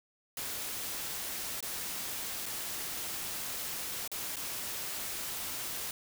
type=noise with dropouts; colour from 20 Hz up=white; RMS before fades=-38 dBFS; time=0.37-5.91 s; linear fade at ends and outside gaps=2 ms; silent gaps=1.606-1.626 / 2.458-2.462 / 4.077-4.116 / 4.359-4.367 s; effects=none